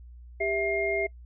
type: tone cluster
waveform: sine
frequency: 396.6 / 658 / 2123 Hz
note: G4 / E5 / C7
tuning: +20 / -3 / +25 cents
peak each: -29 dBFS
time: 0.4-1.07 s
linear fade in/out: 10 ms
effects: noise-tail reverb RT60 0.1 s tail -24 dB re dry + added 60 Hz sine -44 dBFS peak until 1.25 s